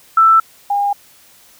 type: tone pair in turn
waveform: sine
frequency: 1326 / 809.4 Hz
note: E6 / G#5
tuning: +10 / -45 cents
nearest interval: major sixth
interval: 855 cents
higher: first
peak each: -6 / -13 dBFS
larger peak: first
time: 0.17-0.4 / 0.7-0.93 s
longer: neither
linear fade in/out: 5 ms
effects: white hiss -47 dBFS RMS until 1.59 s